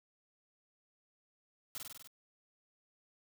white noise with echo, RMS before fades -43 dBFS, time 1.75-1.78 s, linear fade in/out 0 ms, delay 49 ms, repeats 6, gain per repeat -2 dB, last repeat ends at 2.074 s, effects none

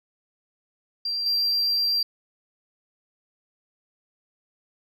sine tone with level steps, 4727 Hz, D8, 10 cents sharp, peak -24 / -18 dBFS, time 1.05-2.03 s, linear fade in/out 5 ms, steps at 1.26 s, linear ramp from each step 2 ms, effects tanh soft clip ceiling -19 dBFS

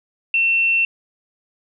sine tone, 2700 Hz, E7, 41 cents sharp, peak -14 dBFS, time 0.34-0.85 s, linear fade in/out 2 ms, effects none

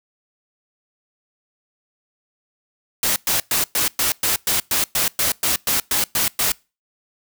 white noise bursts, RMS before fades -19 dBFS, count 15, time 3.03-6.52 s, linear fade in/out 2 ms, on 130 ms, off 110 ms, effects noise-tail reverb RT60 0.3 s tail -25 dB re dry

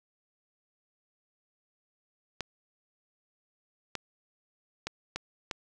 clicks, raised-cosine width 0.2 ms, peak -16 dBFS, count 5, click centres 2.407 / 3.953 / 4.87 / 5.16 / 5.512 s, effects none

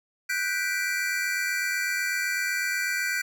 square chord, G major seventh, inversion third, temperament equal, 1480 / 1568 / 1975.5 / 2349 Hz, F#6 / G6 / B6 / D7, 0 / 0 / 0 / 0 cents, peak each -32 dBFS, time 0.29-3.22 s, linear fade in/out 10 ms, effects none

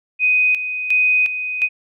sine tone with tremolo, 2500 Hz, D#7, 8 cents sharp, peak -12 dBFS, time 0.19-1.69 s, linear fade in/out 50 ms, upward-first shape square, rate 1.4 Hz, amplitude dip 65%, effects none

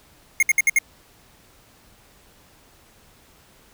square tone bursts, 2146 Hz, C7, 43 cents sharp, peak -14 dBFS, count 5, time 0.4-0.787 s, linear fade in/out 2 ms, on 27 ms, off 63 ms, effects pink hiss -54 dBFS RMS until 3.73 s

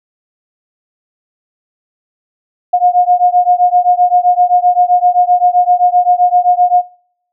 sine beating tone pair, 713 / 720.7 Hz, F5 / F#5, +36 / -46 cents, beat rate 7.7 Hz, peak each -10 dBFS, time 2.73-6.82 s, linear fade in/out 10 ms, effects noise-tail reverb RT60 0.7 s tail -23 dB re dry

